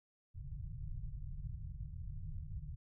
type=low-pass noise; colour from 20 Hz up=pink; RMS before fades=-44 dBFS; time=0.34-2.76 s; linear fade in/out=20 ms; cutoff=160 Hz; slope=96 dB/octave; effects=none